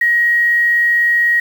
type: tone with quantisation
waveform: sine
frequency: 1892 Hz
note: A#6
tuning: 25 cents sharp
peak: -10 dBFS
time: 0.01-1.4 s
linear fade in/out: 5 ms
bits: 6
effects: none